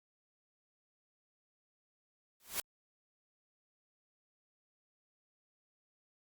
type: noise with exponential growth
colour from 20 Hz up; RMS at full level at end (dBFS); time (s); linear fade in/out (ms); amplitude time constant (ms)
white; -32; 2.4-2.6; 1; 43
effects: Opus 48 kbps